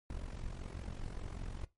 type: noise with amplitude modulation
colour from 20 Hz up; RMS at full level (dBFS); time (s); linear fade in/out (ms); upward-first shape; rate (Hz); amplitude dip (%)
brown; -39; 0.1-1.65; 2; sine; 45; 80
effects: noise-tail reverb RT60 0.2 s tail -18 dB re dry + MP3 48 kbps